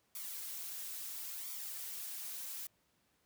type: noise with flanger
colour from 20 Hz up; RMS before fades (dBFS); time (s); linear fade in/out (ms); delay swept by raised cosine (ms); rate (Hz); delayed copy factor
blue; -44; 0.15-2.67; 2; 0.86 to 4.96; 0.74; +0.6
effects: pink hiss -75 dBFS RMS until 3.25 s + high-pass 80 Hz 12 dB/octave